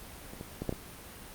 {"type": "clicks", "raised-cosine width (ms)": 2, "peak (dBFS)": [-30, -27, -21, -16, -22], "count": 5, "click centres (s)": [0.335, 0.411, 0.62, 0.693, 0.726], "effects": ["pink hiss -47 dBFS RMS until 1.34 s", "Opus 32 kbps"]}